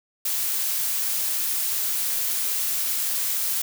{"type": "noise", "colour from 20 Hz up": "blue", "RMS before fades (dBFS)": -25, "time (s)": [0.25, 3.62], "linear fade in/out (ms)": 5, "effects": []}